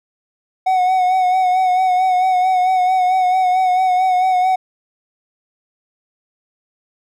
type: tone with vibrato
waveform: triangle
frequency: 740 Hz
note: F#5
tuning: in tune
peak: -10 dBFS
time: 0.66-4.56 s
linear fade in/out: 10 ms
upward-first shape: sine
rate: 4.5 Hz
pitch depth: 35 cents each way
effects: none